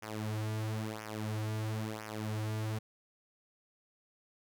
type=tone with flanger; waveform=sawtooth; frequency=108.4 Hz; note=A2; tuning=25 cents flat; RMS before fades=-37 dBFS; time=0.02-2.79 s; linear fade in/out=10 ms; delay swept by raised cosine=0.24 to 5.44 ms; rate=0.99 Hz; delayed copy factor=-0.85; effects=none